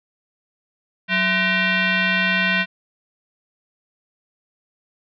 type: tone with frequency modulation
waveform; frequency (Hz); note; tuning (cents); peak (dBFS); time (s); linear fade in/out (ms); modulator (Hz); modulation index
sine; 185; F#3; 0; -16; 1.08-2.66; 50; 849; 3.4
effects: none